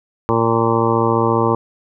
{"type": "harmonic tone", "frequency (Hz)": 114.7, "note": "A#2", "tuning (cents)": -28, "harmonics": [1, 2, 3, 4, 5, 7, 8, 9, 10], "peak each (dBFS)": [-21, -22, -20, -19, -25, -25, -22, -22, -24], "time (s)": [0.29, 1.55], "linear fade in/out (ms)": 0, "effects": []}